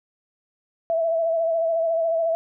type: tone with vibrato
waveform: sine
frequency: 659.3 Hz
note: E5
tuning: in tune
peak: -19 dBFS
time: 0.9-2.35 s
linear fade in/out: 0 ms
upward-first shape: sine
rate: 14 Hz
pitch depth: 36 cents each way
effects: none